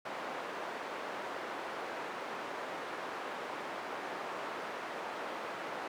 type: band-pass noise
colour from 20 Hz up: white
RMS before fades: -41 dBFS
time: 0.05-5.88 s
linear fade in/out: 5 ms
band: 340 to 1200 Hz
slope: 12 dB/octave
effects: none